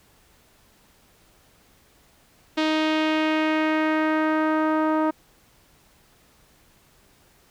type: tone with low-pass filter sweep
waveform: sawtooth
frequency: 312.2 Hz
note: D#4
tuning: 6 cents sharp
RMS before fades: -22 dBFS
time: 2.57-5.11 s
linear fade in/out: 10 ms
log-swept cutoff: 3800 to 1100 Hz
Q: 1.7
effects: pink hiss -58 dBFS RMS until 7.5 s